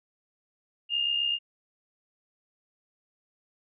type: tone with amplitude modulation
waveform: sine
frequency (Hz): 2822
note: F7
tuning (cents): +17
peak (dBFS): -22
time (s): 0.89-1.39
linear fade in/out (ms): 50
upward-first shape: sine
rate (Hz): 67.7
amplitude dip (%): 55
effects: none